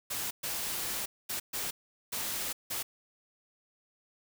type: noise bursts at uneven times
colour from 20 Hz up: white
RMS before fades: -35 dBFS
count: 6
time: 0.1-0.31 / 0.43-1.06 / 1.29-1.4 / 1.53-1.71 / 2.12-2.53 / 2.7-2.83 s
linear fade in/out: 10 ms
effects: none